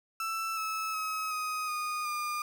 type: tone with pitch steps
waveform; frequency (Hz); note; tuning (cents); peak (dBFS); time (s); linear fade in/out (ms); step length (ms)
35% pulse; 1326 / 1301.7 / 1277.9 / 1254.5 / 1231.5 / 1208.9; E6 / E6 / D#6 / D#6 / D#6 / D6; +10 / -22 / +46 / +14 / -18 / +50; -30; 0.2-2.42; 2; 370
effects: none